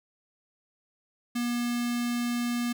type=tone with notch filter; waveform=square; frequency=240 Hz; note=B3; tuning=49 cents flat; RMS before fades=-29 dBFS; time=1.35-2.73 s; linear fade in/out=10 ms; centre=570 Hz; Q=0.59; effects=none